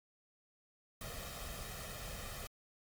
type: noise with comb filter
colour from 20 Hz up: pink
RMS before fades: -45 dBFS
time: 1.01-2.47 s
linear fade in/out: 2 ms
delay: 1.6 ms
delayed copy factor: +0.65
effects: MP3 96 kbps